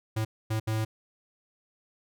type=tone bursts at uneven times; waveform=square; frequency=109.9 Hz; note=A2; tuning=2 cents flat; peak=-27 dBFS; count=3; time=0.16-0.25 / 0.5-0.6 / 0.67-0.85 s; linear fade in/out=10 ms; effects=none